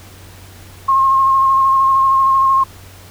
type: tone with vibrato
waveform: sine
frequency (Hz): 1073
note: C6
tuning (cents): +43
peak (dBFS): -9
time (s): 0.88-2.64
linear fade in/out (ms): 10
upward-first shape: square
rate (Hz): 13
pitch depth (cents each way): 14
effects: added 93 Hz sine -39 dBFS peak until 3.1 s + pink hiss -41 dBFS RMS until 3.1 s